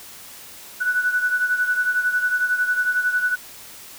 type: beating tone pair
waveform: sine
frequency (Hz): 1480 / 1491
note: F#6 / F#6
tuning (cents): 0 / +13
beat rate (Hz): 11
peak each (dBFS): -19 / -25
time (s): 0.8-3.36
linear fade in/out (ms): 20
effects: white hiss -41 dBFS RMS until 3.98 s